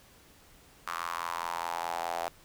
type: tone with high-pass filter sweep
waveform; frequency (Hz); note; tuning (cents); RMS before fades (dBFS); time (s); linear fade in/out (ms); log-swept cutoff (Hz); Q
sawtooth; 84.8; E2; +50; -35; 0.87-2.28; 0; 1200 to 710; 4.5
effects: pink hiss -58 dBFS RMS until 2.44 s